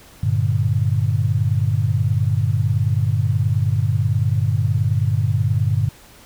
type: chord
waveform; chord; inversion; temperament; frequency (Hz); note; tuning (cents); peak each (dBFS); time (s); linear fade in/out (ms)
sine; G minor; none; equal; 98 / 116.54 / 146.83; G2 / Bb2 / D3; 0 / 0 / 0; -19 / -19 / -22; 0.23-5.89; 5
effects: pink hiss -46 dBFS RMS until 6.25 s